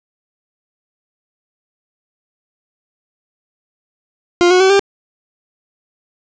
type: tone with pitch steps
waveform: 40% pulse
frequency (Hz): 350.6 / 365.3 / 380.6 / 396.5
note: F4 / F#4 / F#4 / G4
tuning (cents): +7 / -22 / +49 / +20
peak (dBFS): -7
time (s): 4.41-4.794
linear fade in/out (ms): 0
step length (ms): 96
effects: resampled to 16000 Hz + 8-bit